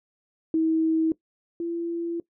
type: tone pair in turn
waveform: sine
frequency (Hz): 321.4 / 338.4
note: E4 / E4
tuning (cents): -44 / +45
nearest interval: minor second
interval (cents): 89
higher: second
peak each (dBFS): -19 / -26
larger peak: first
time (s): 0.54-1.12 / 1.6-2.2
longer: second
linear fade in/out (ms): 2
effects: noise-tail reverb RT60 0.1 s tail -19 dB re dry